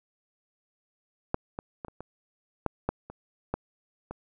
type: clicks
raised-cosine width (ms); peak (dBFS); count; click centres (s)
1; -11 / -20 / -22 / -29 / -25 / -12 / -12 / -27 / -14 / -23; 10; 1.344 / 1.589 / 1.848 / 1.883 / 2.006 / 2.663 / 2.89 / 3.1 / 3.54 / 4.11
effects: none